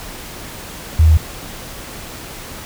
sine tone with pitch steps, 80 / 79.45 / 78.9 Hz, D#2 / D#2 / D#2, +49 / +37 / +25 cents, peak -6 dBFS, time 0.99-1.173 s, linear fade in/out 5 ms, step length 61 ms, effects pink hiss -32 dBFS RMS until 2.65 s

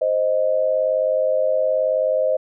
sine tone pair together, 523.3 / 622.3 Hz, C5 / D#5, 0 / 0 cents, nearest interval minor third, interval 300 cents, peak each -19 dBFS, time 0.01-2.37 s, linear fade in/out 10 ms, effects none

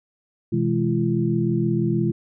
sine tone cluster, 125.9 / 162.7 / 208.9 / 340.8 Hz, B2 / E3 / G#3 / F4, +34 / -22 / +10 / -42 cents, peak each -24 dBFS, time 0.52-2.12 s, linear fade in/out 10 ms, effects none

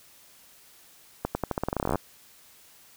accelerating click train, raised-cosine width 1 ms, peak -12 dBFS, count 19, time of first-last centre 1.25-1.957 s, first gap 100 ms, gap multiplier 0.87, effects white hiss -55 dBFS RMS until 2.96 s

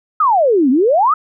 sine exponential two-way sweep, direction down then up, 1318.5 to 243.8 to 1318.5 Hz, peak -9 dBFS, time 0.2-1.14 s, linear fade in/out 5 ms, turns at 0.7 s, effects none

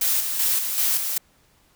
blue noise with tremolo, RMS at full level -21 dBFS, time 0.01-1.18 s, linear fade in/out 5 ms, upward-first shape square, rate 2.6 Hz, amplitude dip 45%, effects pink hiss -60 dBFS RMS until 1.75 s

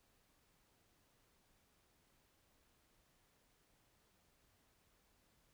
silence, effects pink hiss -75 dBFS RMS until 5.53 s

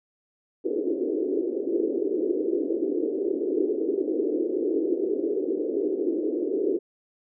pink band-pass noise, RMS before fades -26 dBFS, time 0.64-6.79 s, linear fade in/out 20 ms, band 310 to 440 Hz, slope 48 dB/octave, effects none

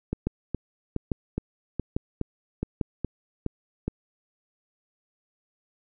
two click trains, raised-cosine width 3 ms, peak -12 / -14 dBFS, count 4 / 10, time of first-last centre 0.27-2.812 / 0.13-3.88 s, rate 1.18 / 2.4 Hz, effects none

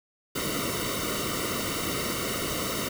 pink noise with comb filter, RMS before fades -30 dBFS, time 0.35-2.89 s, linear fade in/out 10 ms, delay 1.2 ms, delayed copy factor -0.9, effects none

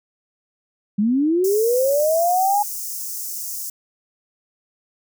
sine linear sweep, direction up, 196 to 837 Hz, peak -15 dBFS, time 0.98-2.63 s, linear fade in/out 10 ms
white high-pass noise, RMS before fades -29 dBFS, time 1.44-3.7 s, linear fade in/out 5 ms, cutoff 5400 Hz, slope 48 dB/octave
effects none

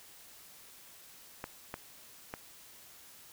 clicks, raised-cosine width 0.5 ms, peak -23 dBFS, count 3, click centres 1.441 / 1.741 / 2.339 s, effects white hiss -55 dBFS RMS until 3.32 s

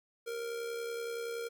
square tone with amplitude modulation, 466.2 Hz, A#4, in tune, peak -35 dBFS, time 0.26-1.49 s, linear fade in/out 20 ms, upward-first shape sine, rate 70.6 Hz, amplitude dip 45%, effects 12-bit

